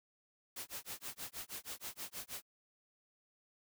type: noise with tremolo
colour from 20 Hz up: white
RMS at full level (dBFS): -43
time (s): 0.56-2.43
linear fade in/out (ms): 5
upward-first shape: sine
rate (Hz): 6.3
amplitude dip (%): 100
effects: none